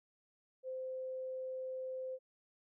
sine tone, 518 Hz, C5, 17 cents flat, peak -39 dBFS, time 0.63-2.19 s, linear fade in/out 50 ms, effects none

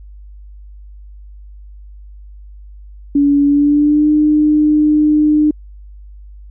sine tone with pitch glide, 285.1 to 302.1 Hz, C#4 to D4, +49 to +49 cents, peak -8 dBFS, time 3.15-5.51 s, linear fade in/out 5 ms, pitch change +100 cents, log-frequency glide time 3.46-4.1 s, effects added 50 Hz sine -33 dBFS peak until 6.5 s

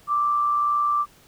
sine tone with amplitude modulation, 1174.7 Hz, D6, in tune, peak -17 dBFS, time 0.07-1.06 s, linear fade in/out 50 ms, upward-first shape sine, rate 122 Hz, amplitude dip 35%, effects pink hiss -54 dBFS RMS until 1.27 s

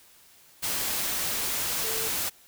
sine tone in noise, 445.7 Hz, A4, 22 cents sharp, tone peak -36 dBFS, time 1.83-2.09 s, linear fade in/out 20 ms, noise white, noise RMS -29 dBFS, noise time 0.62-2.3 s, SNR -10 dB, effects white hiss -56 dBFS RMS until 2.47 s

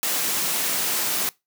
white high-pass noise, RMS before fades -24 dBFS, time 0.03-1.29 s, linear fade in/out 0 ms, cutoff 140 Hz, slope 48 dB/octave, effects noise-tail reverb RT60 0.2 s tail -22 dB re dry

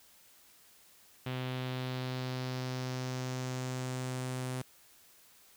sawtooth tone with low-pass filter sweep, 128.1 Hz, C3, 36 cents flat, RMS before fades -37 dBFS, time 1.26-4.62 s, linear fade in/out 5 ms, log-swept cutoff 3200 to 10000 Hz, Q 2.2, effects white hiss -61 dBFS RMS until 5.56 s

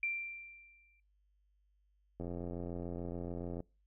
sine tone with exponential decay, 2360 Hz, D7, 8 cents sharp, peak -31 dBFS, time 0.03-1 s, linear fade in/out 2 ms, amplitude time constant 210 ms
click train, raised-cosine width 2 ms, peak -29 dBFS, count 123, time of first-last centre 2.2-3.604 s, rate 86.9 Hz
effects noise-tail reverb RT60 0.3 s tail -24 dB re dry + added 50 Hz sine -70 dBFS peak until 3.86 s

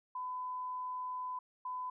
sine tone pair in turn, 1006 / 1006 Hz, B5 / B5, +32 / +32 cents, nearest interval unison, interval 0 cents, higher neither, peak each -37 / -37 dBFS, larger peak neither, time 0.15-1.39 / 1.65-1.9 s, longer first, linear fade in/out 5 ms, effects none

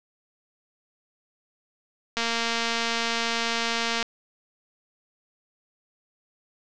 click train, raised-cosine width 0.2 ms, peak -9 dBFS, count 430, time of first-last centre 2.17-4.027 s, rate 231 Hz, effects low-pass 7000 Hz 12 dB/octave

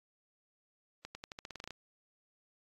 accelerating click train, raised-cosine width 0.2 ms, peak -26 dBFS, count 12, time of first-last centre 1.05-1.707 s, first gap 100 ms, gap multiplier 0.89, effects AAC 32 kbps

